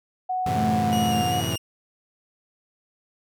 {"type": "tone with pitch glide", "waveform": "sine", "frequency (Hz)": [740, 725.2], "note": ["F#5", "F#5"], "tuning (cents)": [0, -35], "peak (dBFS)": -23, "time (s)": [0.29, 1.41], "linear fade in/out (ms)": 10, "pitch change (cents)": -35, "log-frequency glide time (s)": [0.66, 0.92]}
{"type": "chord", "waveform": "sawtooth", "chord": "F# half-diminished seventh", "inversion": "none", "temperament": "equal with one note detuned", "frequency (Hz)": [92.5, 110, 131.34, 164.81], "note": ["F#2", "A2", "C3", "E3"], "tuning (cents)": [0, 0, 7, 0], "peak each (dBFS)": -27, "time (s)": [0.46, 1.56], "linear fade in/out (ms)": 5}
{"type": "tone", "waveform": "sine", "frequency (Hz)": 216.4, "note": "A3", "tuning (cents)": -29, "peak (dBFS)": -23, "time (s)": [0.56, 1.22], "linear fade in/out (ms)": 10}
{"type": "tone with vibrato", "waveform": "sawtooth", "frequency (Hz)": 2856, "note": "F7", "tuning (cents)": 38, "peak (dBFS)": -27, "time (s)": [0.92, 1.58], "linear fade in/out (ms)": 10, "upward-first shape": "square", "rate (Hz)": 2.5, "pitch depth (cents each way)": 22}
{"effects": []}